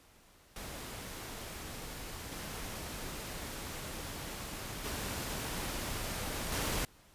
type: noise with level steps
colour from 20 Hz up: pink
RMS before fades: -44 / -42 / -38 / -34 dBFS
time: 0.56-6.85 s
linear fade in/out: 2 ms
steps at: 2.32 / 4.84 / 6.52 s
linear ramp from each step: 2 ms
effects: pink hiss -62 dBFS RMS until 7.14 s + resampled to 32000 Hz